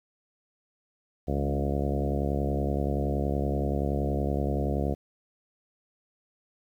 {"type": "harmonic tone with a mistuned harmonic", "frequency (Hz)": 70.6, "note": "C#2", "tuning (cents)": 32, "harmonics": [1, 2, 3, 4, 5, 6, 7, 8, 9, 10], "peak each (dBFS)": [-29, -32, -34, -35, -36, -37, -37, -38, -39, -39], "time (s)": [1.27, 4.95], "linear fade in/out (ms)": 20, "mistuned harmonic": 3, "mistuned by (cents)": -16, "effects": ["10-bit"]}